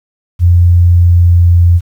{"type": "tone with pitch glide", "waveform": "sine", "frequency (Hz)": [87.31, 86.66], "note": ["F2", "F2"], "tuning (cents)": [0, -13], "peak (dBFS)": -3, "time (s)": [0.39, 1.81], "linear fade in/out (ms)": 50, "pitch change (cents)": -13, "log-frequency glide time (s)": [0.9, 1.56], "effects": ["7-bit"]}